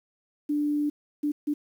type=tone bursts at uneven times; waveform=sine; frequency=294.6 Hz; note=D4; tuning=6 cents sharp; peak=-23 dBFS; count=3; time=0.49-0.9 / 1.23-1.32 / 1.47-1.54 s; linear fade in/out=10 ms; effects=9-bit